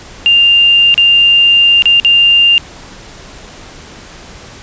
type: tone with dropouts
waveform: sine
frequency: 2796 Hz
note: F7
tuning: 1 cent sharp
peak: -4 dBFS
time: 0.26-2.58 s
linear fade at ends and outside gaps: 0 ms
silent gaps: 0.942-0.978 / 1.822-1.856 / 1.999-2.048 s
effects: pink hiss -33 dBFS RMS until 4.62 s + resampled to 16000 Hz